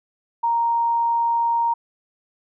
sine tone, 932.3 Hz, A#5, in tune, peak -17 dBFS, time 0.43-1.74 s, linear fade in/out 10 ms, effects none

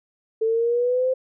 sine linear sweep, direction up, 440.7 to 522 Hz, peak -18 dBFS, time 0.41-1.14 s, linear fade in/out 10 ms, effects none

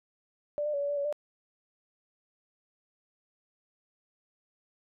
sine tone with pitch steps, 588 / 599 / 567 / 571 / 579 / 566 / 591 Hz, D5 / D5 / C#5 / D5 / D5 / C#5 / D5, +2 / +34 / +39 / -49 / -25 / +36 / +11 cents, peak -28 dBFS, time 0.58-1.126 s, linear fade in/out 0 ms, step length 78 ms, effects none

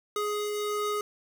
square tone pair together, 417.3 / 1250.5 Hz, G#4 / D#6, +8 / +8 cents, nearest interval octave + perfect fifth, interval 1900 cents, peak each -30 / -35 dBFS, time 0.16-1.01 s, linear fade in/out 2 ms, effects 10-bit

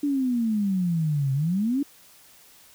sine exponential two-way sweep, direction down then up, 293.7 to 132 to 293.7 Hz, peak -21 dBFS, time 0.03-1.83 s, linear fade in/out 5 ms, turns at 1.33 s, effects white hiss -53 dBFS RMS until 2.74 s

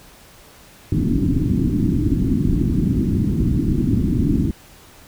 white low-pass noise, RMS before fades -18 dBFS, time 0.92-4.51 s, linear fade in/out 2 ms, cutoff 310 Hz, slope 48 dB/octave, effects pink hiss -46 dBFS RMS until 5.07 s

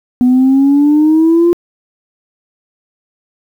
sine exponential sweep, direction up, 246.3 to 349.2 Hz, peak -4 dBFS, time 0.21-1.53 s, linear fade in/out 0 ms, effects tanh soft clip ceiling -3 dBFS + 7-bit

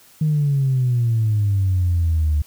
sine exponential sweep, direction down, 156.9 to 73.42 Hz, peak -14 dBFS, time 0.21-2.42 s, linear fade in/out 5 ms, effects tanh soft clip ceiling -11 dBFS + white hiss -50 dBFS RMS until 2.46 s

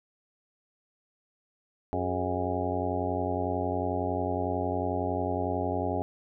harmonic tone with a mistuned harmonic, 91 Hz, F#2, 28 cents flat, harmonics 1 / 2 / 3 / 4 / 5 / 6 / 7 / 8 / 9, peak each -34 / -40 / -34 / -37 / -35 / -39 / -35 / -36 / -36 dBFS, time 1.93-6.02 s, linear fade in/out 0 ms, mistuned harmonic 5, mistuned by -110 cents, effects none

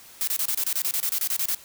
blue noise bursts, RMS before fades -25 dBFS, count 15, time 0.21-1.547 s, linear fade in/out 0 ms, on 63 ms, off 28 ms, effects white hiss -48 dBFS RMS until 1.64 s

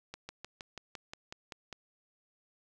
slowing click train, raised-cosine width 0.2 ms, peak -25 dBFS, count 10, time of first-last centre 0.14-1.727 s, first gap 150 ms, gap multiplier 1.04, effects none

